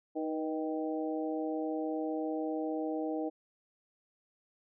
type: harmonic tone with a mistuned harmonic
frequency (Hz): 156.4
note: D#3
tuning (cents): +9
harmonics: 2 / 3 / 4 / 5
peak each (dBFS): -34 / -38 / -40 / -42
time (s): 0.15-3.3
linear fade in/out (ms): 20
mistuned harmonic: 3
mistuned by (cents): +47
effects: none